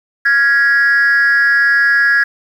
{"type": "tone with amplitude modulation", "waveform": "sine", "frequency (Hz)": 1661.2, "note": "G#6", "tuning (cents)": 0, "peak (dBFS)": -3, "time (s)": [0.25, 2.24], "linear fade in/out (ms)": 10, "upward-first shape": "sine", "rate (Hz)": 259, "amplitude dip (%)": 85, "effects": ["tanh soft clip ceiling -4 dBFS", "7-bit"]}